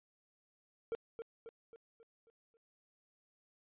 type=tone with echo; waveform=triangle; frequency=457.1 Hz; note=A#4; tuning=34 cents flat; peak=-33 dBFS; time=0.92-0.95 s; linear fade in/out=0 ms; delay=270 ms; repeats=6; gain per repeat=-6 dB; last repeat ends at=2.57 s; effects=resampled to 8000 Hz